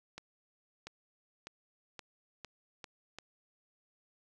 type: accelerating click train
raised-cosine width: 0.2 ms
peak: -27 dBFS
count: 7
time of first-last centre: 0.18-3.186 s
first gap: 690 ms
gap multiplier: 0.87
effects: none